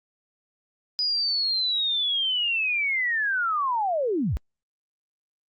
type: linear sweep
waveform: sine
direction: down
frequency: 4978 to 37.78 Hz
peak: -22 dBFS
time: 0.99-4.37 s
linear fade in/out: 0 ms
effects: Opus 48 kbps